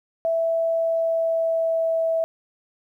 sine tone with pitch glide, 659.3 to 654 Hz, E5 to E5, 0 to -14 cents, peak -19 dBFS, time 0.25-2.24 s, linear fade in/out 0 ms, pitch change -14 cents, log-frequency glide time 0.72-2.01 s, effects 10-bit

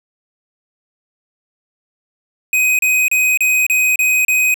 square tone bursts, 2510 Hz, D#7, 15 cents sharp, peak -12 dBFS, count 7, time 2.53-4.542 s, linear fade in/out 2 ms, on 260 ms, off 32 ms, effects none

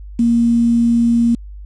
sine tone with quantisation, 234.2 Hz, A#3, 8 cents sharp, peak -10 dBFS, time 0.19-1.35 s, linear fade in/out 5 ms, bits 6, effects added 50 Hz sine -30 dBFS peak until 1.65 s + resampled to 22050 Hz

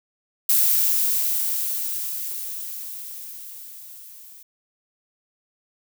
violet noise with level ramp, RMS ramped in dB -17 to -45 dBFS, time 0.49-4.43 s, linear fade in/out 5 ms, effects none

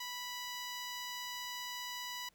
10% pulse tone, 985 Hz, B5, 5 cents flat, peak -32 dBFS, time 0-2.29 s, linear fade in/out 5 ms, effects pink hiss -71 dBFS RMS until 2.34 s

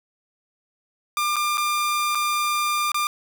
sawtooth tone with dropouts, 1197 Hz, D6, 33 cents sharp, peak -17 dBFS, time 1.17-3.07 s, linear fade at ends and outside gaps 1 ms, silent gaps 1.359-1.365 / 1.573-1.579 / 2.149-2.153 / 2.918-2.944 s, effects none

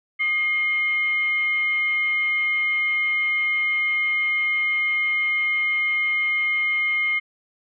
sine tone with frequency modulation, 2134 Hz, C7, 34 cents sharp, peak -19 dBFS, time 0.19-7.2 s, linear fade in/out 20 ms, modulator 906 Hz, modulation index 0.28, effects none

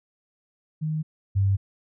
sine tone pair in turn, 155.6 / 98.02 Hz, D#3 / G2, 0 / 0 cents, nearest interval minor sixth, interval 800 cents, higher first, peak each -24 / -18 dBFS, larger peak second, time 0.81-1.03 / 1.35-1.57 s, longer neither, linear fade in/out 20 ms, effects none

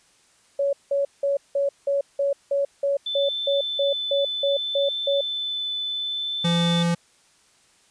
sine tone bursts, 560 Hz, C#5, 18 cents sharp, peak -19 dBFS, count 15, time 0.59-5.21 s, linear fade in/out 5 ms, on 140 ms, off 180 ms
sine tone with vibrato, 3520 Hz, A7, in tune, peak -25 dBFS, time 3.06-6.83 s, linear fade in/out 5 ms, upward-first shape triangle, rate 0.65 Hz, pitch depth 9 cents each way
square tone, 170.8 Hz, F3, 38 cents flat, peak -20 dBFS, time 6.44-6.95 s, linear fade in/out 10 ms
effects white hiss -59 dBFS RMS until 7.9 s + resampled to 22050 Hz

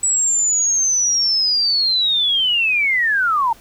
sine linear sweep, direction down, 7890 to 880 Hz, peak -14 dBFS, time 0.03-3.53 s, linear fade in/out 5 ms, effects pink hiss -47 dBFS RMS until 3.6 s

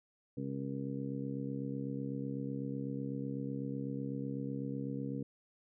harmonic tone, 68 Hz, C#2, 33 cents flat, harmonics 2 / 3 / 4 / 5 / 6 / 7, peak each -41 / -42 / -40 / -53 / -51 / -46 dBFS, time 0.37-5.23 s, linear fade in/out 5 ms, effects none

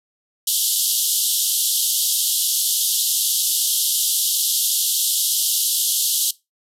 white band-pass noise, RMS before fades -20 dBFS, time 0.47-6.31 s, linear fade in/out 5 ms, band 3000 to 14000 Hz, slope 96 dB/octave, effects noise-tail reverb RT60 0.2 s tail -19 dB re dry

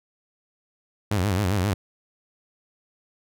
sawtooth tone with vibrato, 96.9 Hz, G2, 20 cents flat, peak -17 dBFS, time 1.11-1.74 s, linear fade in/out 5 ms, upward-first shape sine, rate 7.5 Hz, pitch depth 160 cents each way, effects none

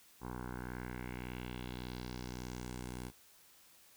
10% pulse tone with low-pass filter sweep, 61.74 Hz, B1, in tune, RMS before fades -44 dBFS, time 0.2-3.12 s, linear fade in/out 50 ms, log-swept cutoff 1100 to 11000 Hz, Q 2.5, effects white hiss -63 dBFS RMS until 3.96 s

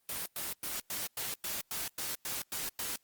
white noise bursts, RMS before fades -37 dBFS, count 11, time 0.09-2.96 s, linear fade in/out 2 ms, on 170 ms, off 100 ms, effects white hiss -73 dBFS RMS until 3.03 s + Opus 24 kbps

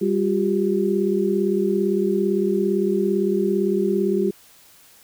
sine tone cluster, 198.2 / 356.8 / 394.5 Hz, G3 / F4 / G4, +19 / +37 / +11 cents, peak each -22 dBFS, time 0.01-4.31 s, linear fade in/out 10 ms, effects white hiss -51 dBFS RMS until 5.03 s

